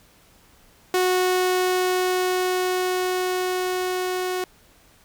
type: tone with level ramp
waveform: sawtooth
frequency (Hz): 366.9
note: F#4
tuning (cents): -15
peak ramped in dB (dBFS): -14 to -20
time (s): 0.94-4.44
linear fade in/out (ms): 2
effects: pink hiss -55 dBFS RMS until 5.04 s